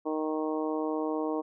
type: harmonic tone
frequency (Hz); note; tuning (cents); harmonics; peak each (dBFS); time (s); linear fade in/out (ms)
155.56; D#3; 0; 2 / 3 / 4 / 5 / 6 / 7; -31 / -33 / -37 / -40 / -40 / -41; 0.05-1.42; 20
effects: none